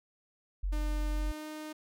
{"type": "tone", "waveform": "sine", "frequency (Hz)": 46.25, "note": "F#1", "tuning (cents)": 0, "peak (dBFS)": -29, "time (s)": [0.63, 1.32], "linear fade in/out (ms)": 10}
{"type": "tone with pitch glide", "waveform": "sawtooth", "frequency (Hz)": [301.7, 307.3], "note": ["D4", "D#4"], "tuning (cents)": [47, -21], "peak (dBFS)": -36, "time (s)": [0.72, 1.73], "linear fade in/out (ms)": 10, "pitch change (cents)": 32, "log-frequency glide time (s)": [1.1, 1.47]}
{"effects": []}